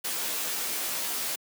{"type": "noise with comb filter", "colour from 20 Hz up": "white", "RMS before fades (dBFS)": -31, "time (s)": [0.04, 1.36], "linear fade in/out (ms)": 10, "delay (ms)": 15, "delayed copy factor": -0.9, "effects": ["high-pass 200 Hz 12 dB/octave"]}